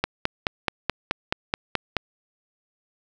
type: click train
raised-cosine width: 0.3 ms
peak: -5 dBFS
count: 10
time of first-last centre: 0.04-1.967 s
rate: 4.67 Hz
effects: none